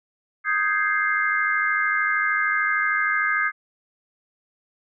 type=chord; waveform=sine; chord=Ab major seventh; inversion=second; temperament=equal; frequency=1244.5 / 1568 / 1661.2 / 2093 Hz; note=Eb6 / G6 / Ab6 / C7; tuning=0 / 0 / 0 / 0 cents; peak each=-25 dBFS; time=0.44-3.52 s; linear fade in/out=50 ms; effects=none